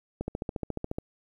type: click train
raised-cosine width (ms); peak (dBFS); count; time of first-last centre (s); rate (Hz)
2; -18; 12; 0.21-0.985; 14.2
effects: 10-bit